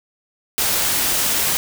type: noise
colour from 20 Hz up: white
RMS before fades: -19 dBFS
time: 0.58-1.57 s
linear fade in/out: 0 ms
effects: none